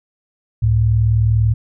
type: tone pair together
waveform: sine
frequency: 69.3 / 109.5 Hz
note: C#2 / A2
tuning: 0 / -8 cents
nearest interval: minor sixth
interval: 792 cents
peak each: -18 / -12 dBFS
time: 0.62-1.54 s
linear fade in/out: 10 ms
effects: none